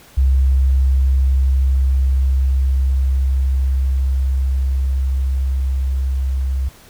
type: tone with level ramp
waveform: sine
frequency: 66.3 Hz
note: C2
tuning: 23 cents sharp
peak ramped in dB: -10 to -16 dBFS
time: 0.17-6.69 s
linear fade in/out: 10 ms
effects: pink hiss -45 dBFS RMS until 6.89 s